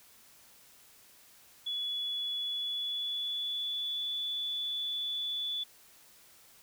sine tone with pitch glide, 3407 to 3457 Hz, G#7 to A7, +44 to -31 cents, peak -32 dBFS, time 1.66-5.64 s, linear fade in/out 10 ms, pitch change +25 cents, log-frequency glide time 2.38-4.15 s, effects white hiss -59 dBFS RMS until 6.62 s

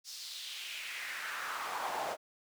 brown noise with high-pass filter sweep, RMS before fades -40 dBFS, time 0.04-2.17 s, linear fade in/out 50 ms, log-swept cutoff 5300 to 650 Hz, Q 2.7, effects none

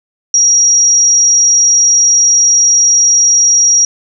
sine tone, 5690 Hz, F8, 31 cents sharp, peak -5 dBFS, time 0.34-3.85 s, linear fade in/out 2 ms, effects none

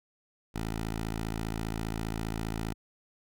10% pulse tone, 55 Hz, A1, in tune, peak -24 dBFS, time 0.54-2.74 s, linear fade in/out 20 ms, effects none

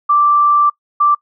sine tone pair in turn, 1173 / 1173 Hz, D6 / D6, -2 / -2 cents, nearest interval unison, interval 0 cents, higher neither, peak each -8 dBFS, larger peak neither, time 0.09-0.7 / 1-1.15 s, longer first, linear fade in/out 10 ms, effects noise-tail reverb RT60 0.1 s tail -23 dB re dry

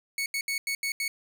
sawtooth tone bursts at uneven times, 2217 Hz, C#7, in tune, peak -24 dBFS, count 6, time 0.18-0.26 / 0.34-0.41 / 0.48-0.58 / 0.67-0.75 / 0.83-0.92 / 1-1.08 s, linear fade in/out 2 ms, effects none

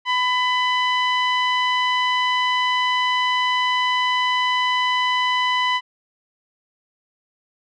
sawtooth tone with low-pass filter, 1000 Hz, B5, 21 cents sharp, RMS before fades -20 dBFS, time 0.05-5.81 s, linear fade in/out 50 ms, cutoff 2900 Hz, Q 2.1, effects none

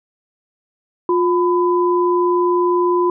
sine tone pair together, 354.6 / 1003 Hz, F4 / B5, +26 / +26 cents, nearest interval octave + tritone, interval 1800 cents, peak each -14 / -18 dBFS, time 1.09-3.1 s, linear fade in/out 2 ms, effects none

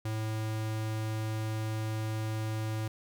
square tone, 109.4 Hz, A2, 9 cents flat, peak -32 dBFS, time 0.05-2.88 s, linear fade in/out 5 ms, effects none

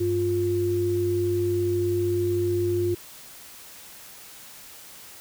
sine tone pair together, 98.78 / 352 Hz, G2 / F4, +14 / +14 cents, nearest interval octave + minor seventh, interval 2200 cents, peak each -28 / -22 dBFS, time 0-2.95 s, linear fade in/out 10 ms, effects white hiss -45 dBFS RMS until 5.2 s

